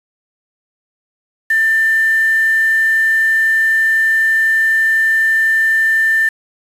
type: tone with quantisation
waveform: sine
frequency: 1786 Hz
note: A6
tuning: 25 cents sharp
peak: -10 dBFS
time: 1.5-6.29 s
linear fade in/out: 5 ms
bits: 5
effects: resampled to 32000 Hz